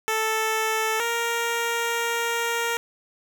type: tone pair in turn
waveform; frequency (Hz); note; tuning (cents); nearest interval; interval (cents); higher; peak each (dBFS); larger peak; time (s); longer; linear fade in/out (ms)
10% pulse; 440 / 466.6; A4 / A#4; 0 / +2; minor second; 102; second; -14 / -15; first; 0.08-1 / 1-2.77; second; 0
effects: none